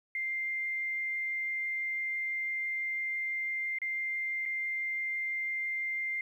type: tone with dropouts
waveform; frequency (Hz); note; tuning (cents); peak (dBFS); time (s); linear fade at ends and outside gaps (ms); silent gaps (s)
sine; 2098; C7; +4; -31; 0.15-6.21; 2; 3.786-3.817 / 4.455-4.459
effects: 11-bit